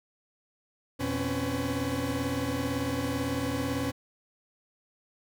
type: tone cluster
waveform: 40% pulse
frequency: 84.7 / 121.8 / 261.4 / 279.4 / 499.7 Hz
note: E2 / B2 / C4 / C#4 / B4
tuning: +48 / -24 / -1 / +14 / +20 cents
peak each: -37 / -35 / -35 / -31 / -36 dBFS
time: 0.99-3.92 s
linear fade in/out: 20 ms
effects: none